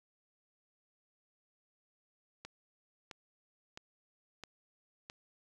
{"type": "click train", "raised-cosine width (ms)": 0.2, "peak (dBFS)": -28, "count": 5, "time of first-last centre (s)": [2.45, 5.099], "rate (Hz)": 1.51, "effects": []}